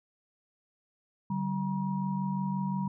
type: tone cluster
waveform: sine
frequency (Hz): 146.3 / 192 / 955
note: D3 / G3 / A#5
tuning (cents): -6 / -36 / +42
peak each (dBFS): -35 / -30 / -37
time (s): 1.3-2.88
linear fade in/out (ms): 5
effects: none